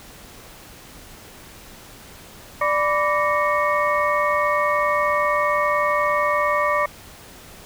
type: tone cluster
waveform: sine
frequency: 591 / 992 / 1161 / 1855 / 2202 Hz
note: D5 / B5 / D6 / A#6 / C#7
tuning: +11 / +7 / -20 / -9 / -12 cents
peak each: -22 / -26 / -21 / -26 / -28 dBFS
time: 2.61-6.86 s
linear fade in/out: 5 ms
effects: pink hiss -43 dBFS RMS until 7.65 s